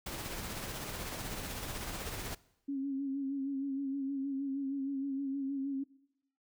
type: noise with tremolo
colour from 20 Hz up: pink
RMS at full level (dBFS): -39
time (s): 0.06-2.35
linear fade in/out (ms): 5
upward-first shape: sine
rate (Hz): 16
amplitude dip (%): 35
type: tone with vibrato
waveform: sine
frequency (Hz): 274.2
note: C#4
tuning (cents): -19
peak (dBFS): -33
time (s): 2.68-5.84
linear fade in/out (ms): 10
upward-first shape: sine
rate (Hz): 6.4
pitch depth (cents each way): 43
effects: noise-tail reverb RT60 0.9 s tail -22 dB re dry